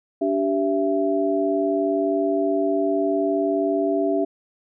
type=tone cluster; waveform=sine; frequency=289.3 / 388.7 / 666 Hz; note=D4 / G4 / E5; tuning=-26 / -15 / +18 cents; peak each=-23 dBFS; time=0.21-4.25 s; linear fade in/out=10 ms; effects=none